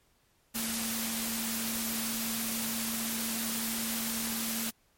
sine tone in noise, 226.5 Hz, A#3, 50 cents flat, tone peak -36 dBFS, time 0.54-4.71 s, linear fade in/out 20 ms, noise white, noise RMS -34 dBFS, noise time 0.54-4.71 s, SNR -5 dB, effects pink hiss -69 dBFS RMS until 4.97 s + MP3 64 kbps

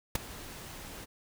pink noise with ADSR envelope, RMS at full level -25 dBFS, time 0.15-1.06 s, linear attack 4 ms, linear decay 11 ms, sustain -20 dB, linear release 28 ms, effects none

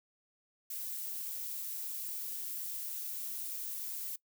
violet noise, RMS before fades -40 dBFS, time 0.7-4.16 s, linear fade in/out 5 ms, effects noise-tail reverb RT60 0.1 s tail -21 dB re dry

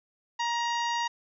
harmonic tone, 943 Hz, A#5, 20 cents sharp, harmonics 1 / 2 / 3 / 4 / 5 / 6 / 7, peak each -28 / -34 / -38 / -40 / -42 / -44 / -45 dBFS, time 0.39-1.08 s, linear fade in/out 10 ms, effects none

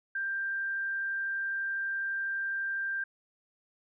sine tone, 1583 Hz, G6, 17 cents sharp, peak -30 dBFS, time 0.15-3.04 s, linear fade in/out 5 ms, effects none

